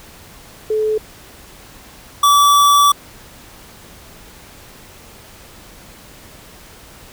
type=tone pair in turn; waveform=sine / square; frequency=431.8 / 1152.8 Hz; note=A4 / D6; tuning=-33 / -33 cents; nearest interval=octave + perfect fourth; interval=1700 cents; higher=second; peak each=-14 / -9 dBFS; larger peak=second; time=0.7-0.98 / 2.23-2.92 s; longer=second; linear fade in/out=5 ms; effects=pink hiss -41 dBFS RMS until 7.12 s